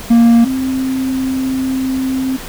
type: tone pair in turn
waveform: triangle / sine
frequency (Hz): 233.1 / 262.3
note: A#3 / C4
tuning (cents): 0 / +4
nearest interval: major second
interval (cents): 204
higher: second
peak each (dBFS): -3 / -14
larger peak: first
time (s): 0.1-0.45 / 0.45-2.37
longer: second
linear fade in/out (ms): 10
effects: pink hiss -30 dBFS RMS until 2.48 s